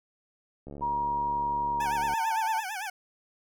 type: click train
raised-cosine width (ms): 2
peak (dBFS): -29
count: 106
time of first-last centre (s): 0.67-2.136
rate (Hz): 71.6
type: tone with pitch glide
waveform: sine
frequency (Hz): 951 to 887.3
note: A#5 to A5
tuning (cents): +34 to +14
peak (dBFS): -26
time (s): 0.81-2.62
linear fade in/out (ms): 20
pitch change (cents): -120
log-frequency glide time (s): 1.71-2.38
type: tone with vibrato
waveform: 20% pulse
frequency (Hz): 808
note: G#5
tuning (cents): -48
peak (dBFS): -28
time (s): 1.8-2.9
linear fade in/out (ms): 5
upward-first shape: sine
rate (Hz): 8.9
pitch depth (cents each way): 160
effects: none